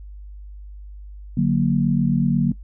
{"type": "chord", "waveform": "sine", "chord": "D augmented", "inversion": "none", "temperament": "equal", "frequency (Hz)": [146.83, 185, 233.1], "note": ["D3", "F#3", "A#3"], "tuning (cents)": [0, 0, 0], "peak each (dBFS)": -20, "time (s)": [1.37, 2.52], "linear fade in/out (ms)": 5, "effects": ["noise-tail reverb RT60 0.1 s tail -19 dB re dry", "added 50 Hz sine -35 dBFS peak until 2.63 s"]}